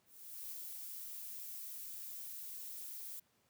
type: noise with ADSR envelope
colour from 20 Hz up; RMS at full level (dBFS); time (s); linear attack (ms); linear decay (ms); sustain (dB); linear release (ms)
violet; -45; 0.05-3.2; 470; 18; -2; 8
effects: pink hiss -75 dBFS RMS until 3.49 s + high-pass 100 Hz 12 dB/octave